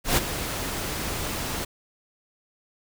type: noise with ADSR envelope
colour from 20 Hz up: pink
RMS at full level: -19 dBFS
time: 0.04-1.65 s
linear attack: 130 ms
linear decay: 24 ms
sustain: -11 dB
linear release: 9 ms
effects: none